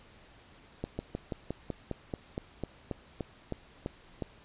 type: slowing click train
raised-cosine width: 2 ms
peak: -20 dBFS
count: 15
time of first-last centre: 0.84-4.223 s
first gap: 150 ms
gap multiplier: 1.07
effects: pink hiss -57 dBFS RMS until 4.44 s + resampled to 8000 Hz